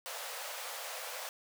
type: high-pass noise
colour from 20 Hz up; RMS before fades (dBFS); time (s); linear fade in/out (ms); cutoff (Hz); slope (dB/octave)
pink; -42; 0.06-1.29; 0; 480; 96
effects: none